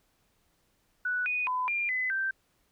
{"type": "tone with pitch steps", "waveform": "sine", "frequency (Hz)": [1480, 2479, 1007, 2396, 2018, 1563], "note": ["F#6", "D#7", "B5", "D7", "B6", "G6"], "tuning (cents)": [0, -7, 33, 34, 37, -6], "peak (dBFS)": -27, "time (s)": [1.05, 2.31], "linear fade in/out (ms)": 5, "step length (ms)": 210, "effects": ["pink hiss -71 dBFS RMS until 2.71 s"]}